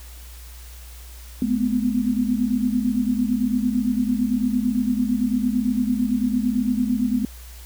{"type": "tone cluster", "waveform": "sine", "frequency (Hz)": [212.5, 244.6, 253.5], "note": ["G#3", "B3", "B3"], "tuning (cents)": [40, -16, 45], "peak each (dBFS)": -23, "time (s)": [1.42, 7.25], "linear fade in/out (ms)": 2, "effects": ["added 60 Hz sine -38 dBFS peak until 7.65 s", "white hiss -46 dBFS RMS until 7.65 s"]}